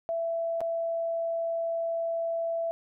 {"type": "tone with dropouts", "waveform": "sine", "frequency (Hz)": 666, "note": "E5", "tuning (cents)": 18, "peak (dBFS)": -27, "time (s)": [0.09, 2.71], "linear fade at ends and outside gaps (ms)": 0, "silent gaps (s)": [0.606, 0.614], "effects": []}